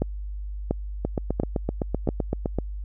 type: two click trains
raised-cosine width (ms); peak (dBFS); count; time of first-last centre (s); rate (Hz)
2; -11 / -9; 13 / 4; 1.05-2.586 / 0.02-2.089; 7.81 / 1.45
effects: added 50 Hz sine -30 dBFS peak until 2.84 s